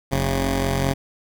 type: tone pair together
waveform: 10% pulse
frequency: 44.99 / 136 Hz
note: F#1 / C#3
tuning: -48 / -33 cents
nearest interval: octave + perfect fifth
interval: 1915 cents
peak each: -14 dBFS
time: 0.11-0.94 s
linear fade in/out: 20 ms
effects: none